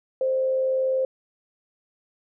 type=tone with frequency modulation; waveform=sine; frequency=523.3 Hz; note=C5; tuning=in tune; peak=-20 dBFS; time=0.21-1.05 s; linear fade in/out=2 ms; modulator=80.4 Hz; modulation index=0.25; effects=none